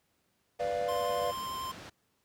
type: low-pass noise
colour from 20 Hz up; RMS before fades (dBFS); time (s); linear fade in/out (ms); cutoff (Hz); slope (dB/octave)
pink; -46; 0.59-1.9; 10; 5400; 12
type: chord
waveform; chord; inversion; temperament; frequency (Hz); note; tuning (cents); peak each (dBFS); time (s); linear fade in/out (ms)
triangle; B diminished; none; equal; 493.9 / 587.3 / 698.5; B4 / D5 / F5; 0 / 0 / 0; -32; 0.59-1.32; 20
type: tone with vibrato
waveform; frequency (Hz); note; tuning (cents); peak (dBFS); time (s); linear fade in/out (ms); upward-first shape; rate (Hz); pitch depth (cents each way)
square; 1046.5; C6; 0; -36; 0.88-1.72; 10; square; 11; 9
effects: pink hiss -74 dBFS RMS until 2.24 s + high-pass 80 Hz 12 dB/octave